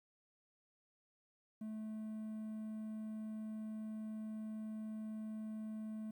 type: tone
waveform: triangle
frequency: 217.3 Hz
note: A3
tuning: 21 cents flat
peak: -40 dBFS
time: 1.61-6.11 s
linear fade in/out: 5 ms
effects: 12-bit